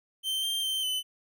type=tone with pitch steps; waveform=45% pulse; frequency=3112 / 3165 / 3114 / 3023 Hz; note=G7 / G7 / G7 / F#7; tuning=-13 / +16 / -12 / +36 cents; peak=-28 dBFS; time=0.23-1.03 s; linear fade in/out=50 ms; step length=200 ms; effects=none